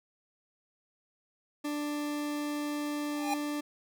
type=tone; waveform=40% pulse; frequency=294.6 Hz; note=D4; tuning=6 cents sharp; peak=-31 dBFS; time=1.64-3.61 s; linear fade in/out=10 ms
type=tone with exponential growth; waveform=square; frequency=812 Hz; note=G#5; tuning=39 cents flat; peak=-27 dBFS; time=3.08-3.34 s; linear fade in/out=5 ms; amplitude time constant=56 ms
effects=none